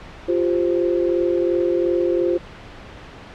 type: chord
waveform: sine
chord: F suspended second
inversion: none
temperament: equal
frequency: 349.2 / 392 / 523.3 Hz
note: F4 / G4 / C5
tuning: 0 / 0 / 0 cents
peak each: -18 / -24 / -23 dBFS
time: 0.28-2.38 s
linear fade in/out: 10 ms
effects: pink hiss -39 dBFS RMS until 3.34 s + low-pass 3000 Hz 12 dB/octave